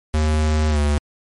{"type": "tone with pitch glide", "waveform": "square", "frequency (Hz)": [77.1, 73.41], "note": ["D#2", "D2"], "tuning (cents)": [-15, 0], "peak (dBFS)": -16, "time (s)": [0.14, 0.98], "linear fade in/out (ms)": 0, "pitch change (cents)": -85, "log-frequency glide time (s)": [0.69, 0.79], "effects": ["MP3 48 kbps"]}